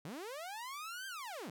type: linear two-way sweep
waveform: sawtooth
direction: up then down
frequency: 131 to 1600 to 131 Hz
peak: -39 dBFS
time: 0.05-1.5 s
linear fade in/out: 2 ms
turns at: 1.07 s
effects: none